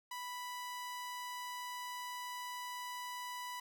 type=tone; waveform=sawtooth; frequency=987.8 Hz; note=B5; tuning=in tune; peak=-38 dBFS; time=0.11-3.6 s; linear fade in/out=5 ms; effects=none